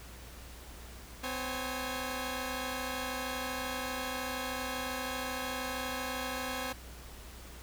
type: tone cluster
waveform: 10% pulse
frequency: 255.6 / 544 / 830 Hz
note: C4 / C#5 / G#5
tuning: -40 / -33 / -1 cents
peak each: -29 / -32 / -34 dBFS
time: 1.23-6.73 s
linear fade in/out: 10 ms
effects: added 60 Hz sine -49 dBFS peak until 7.62 s + pink hiss -51 dBFS RMS until 7.62 s